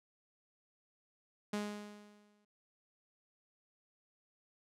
sawtooth tone with exponential decay, 207.7 Hz, G#3, in tune, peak -30 dBFS, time 1.53-2.45 s, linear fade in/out 5 ms, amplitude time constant 200 ms, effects low-pass 10000 Hz 12 dB/octave

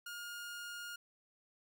sawtooth tone, 1421 Hz, F6, 30 cents sharp, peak -40 dBFS, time 0.06-0.96 s, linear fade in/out 5 ms, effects none

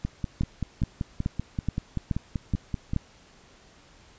two click trains, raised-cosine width 5 ms, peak -13 / -15 dBFS, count 7 / 16, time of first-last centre 0.41-2.963 / 0.05-2.935 s, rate 2.35 / 5.2 Hz, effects pink hiss -55 dBFS RMS until 4.18 s + resampled to 16000 Hz

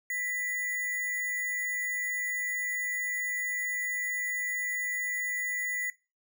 sine tone with sample-and-hold, 1975.5 Hz, B6, in tune, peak -30 dBFS, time 0.1-5.9 s, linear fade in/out 2 ms, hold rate 8820 Hz, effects noise-tail reverb RT60 0.3 s tail -21 dB re dry

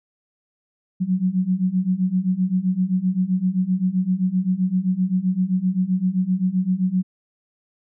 sine beating tone pair, 180.5 / 188.2 Hz, F#3 / F#3, -43 / +30 cents, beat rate 7.7 Hz, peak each -22 / -20 dBFS, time 1-7.03 s, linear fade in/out 20 ms, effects none

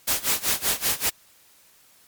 white noise with tremolo, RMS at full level -21 dBFS, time 0.07-1.1 s, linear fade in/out 10 ms, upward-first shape sine, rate 5.2 Hz, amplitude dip 90%, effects white hiss -56 dBFS RMS until 2.07 s + MP3 96 kbps

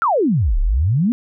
sine exponential two-way sweep, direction down then up, 1436 to 32.27 to 253.6 Hz, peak -13 dBFS, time 0.02-1.12 s, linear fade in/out 0 ms, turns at 0.59 s, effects none

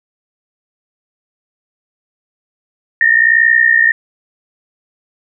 sine tone pair together, 1800 / 1861.3 Hz, A6 / A#6, +39 / -3 cents, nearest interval minor second, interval 58 cents, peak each -10 dBFS, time 3.01-3.92 s, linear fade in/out 2 ms, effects none

